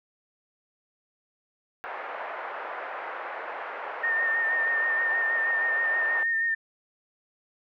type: band-pass noise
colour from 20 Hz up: pink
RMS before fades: -36 dBFS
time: 1.84-6.23 s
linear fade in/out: 0 ms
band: 550 to 1900 Hz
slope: 24 dB/octave
type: tone with vibrato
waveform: sine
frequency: 1824 Hz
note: A#6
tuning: 38 cents flat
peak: -23 dBFS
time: 4.03-6.55 s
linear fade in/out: 10 ms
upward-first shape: sine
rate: 6.3 Hz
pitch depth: 29 cents each way
effects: none